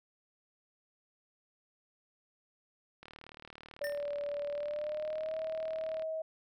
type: click train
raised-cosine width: 0.3 ms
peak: -33 dBFS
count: 115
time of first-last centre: 3.03-6.022 s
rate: 38.1 Hz
type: tone with pitch glide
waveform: sine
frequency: 578 to 637.6 Hz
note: D5 to D#5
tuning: -28 to +42 cents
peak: -34 dBFS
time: 3.81-6.22 s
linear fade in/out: 5 ms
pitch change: +170 cents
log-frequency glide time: 4.51-5.38 s
type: tone with exponential decay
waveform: square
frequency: 1806 Hz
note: A6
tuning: 45 cents sharp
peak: -35 dBFS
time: 3.84-4.03 s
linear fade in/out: 1 ms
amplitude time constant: 41 ms
effects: none